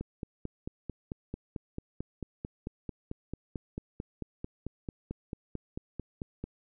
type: click train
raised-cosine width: 3 ms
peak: -23 dBFS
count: 30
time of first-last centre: 0.01-6.44 s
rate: 4.51 Hz
effects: none